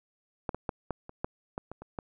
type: clicks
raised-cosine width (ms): 1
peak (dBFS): -16 / -21 / -16 / -17 / -29 / -16 / -20 / -26 / -30 / -21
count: 10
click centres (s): 0.492 / 0.546 / 0.692 / 0.907 / 1.094 / 1.245 / 1.579 / 1.716 / 1.82 / 1.988
effects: none